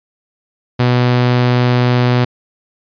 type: tone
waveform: sawtooth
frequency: 123.47 Hz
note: B2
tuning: in tune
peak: -6 dBFS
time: 0.79-2.25 s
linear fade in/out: 10 ms
effects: resampled to 11025 Hz